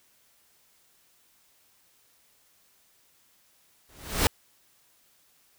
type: noise with exponential growth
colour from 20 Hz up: pink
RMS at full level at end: -19 dBFS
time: 3.89-4.27 s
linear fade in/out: 1 ms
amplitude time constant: 81 ms
effects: white hiss -64 dBFS RMS until 5.58 s